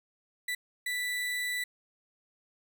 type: tone bursts at uneven times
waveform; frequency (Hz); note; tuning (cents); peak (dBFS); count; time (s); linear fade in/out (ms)
35% pulse; 1975.5; B6; 0; -29; 2; 0.48-0.55 / 0.86-1.64; 5
effects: none